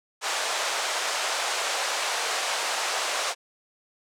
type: band-pass noise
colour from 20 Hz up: pink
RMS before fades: -28 dBFS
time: 0.21-3.35 s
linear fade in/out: 50 ms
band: 570 to 8500 Hz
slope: 24 dB/octave
effects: none